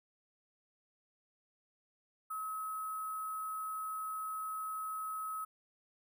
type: tone with sample-and-hold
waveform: sine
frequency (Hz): 1284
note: E6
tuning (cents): -46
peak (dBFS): -37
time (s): 2.3-5.45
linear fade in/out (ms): 10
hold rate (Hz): 11025
effects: none